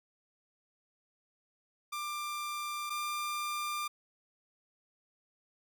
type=tone pair in turn; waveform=sawtooth; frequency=1188 / 1193.7 Hz; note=D6 / D6; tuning=+20 / +28 cents; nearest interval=unison; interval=8 cents; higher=second; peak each=-32 / -30 dBFS; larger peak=second; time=1.92-2.9 / 2.9-3.88 s; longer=neither; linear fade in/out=10 ms; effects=none